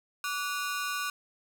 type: ring-modulated tone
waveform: sawtooth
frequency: 1312 Hz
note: E6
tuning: 9 cents flat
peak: -24 dBFS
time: 0.24-1.1 s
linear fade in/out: 2 ms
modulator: 158 Hz
effects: 10-bit